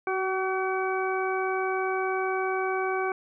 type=harmonic tone with a mistuned harmonic; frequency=379.6 Hz; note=F#4; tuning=44 cents sharp; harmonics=1 / 2 / 3 / 4 / 6; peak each=-28 / -31 / -33 / -34 / -36 dBFS; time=0.07-3.12 s; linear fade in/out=2 ms; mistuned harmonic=1; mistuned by=-16 cents; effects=none